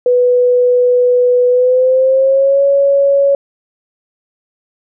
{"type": "tone with pitch glide", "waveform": "sine", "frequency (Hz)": [493.9, 557.6], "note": ["B4", "C#5"], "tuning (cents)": [0, 10], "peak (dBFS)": -7, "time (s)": [0.06, 3.35], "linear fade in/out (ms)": 2, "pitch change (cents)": 210, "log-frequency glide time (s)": [1.49, 2.63], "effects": []}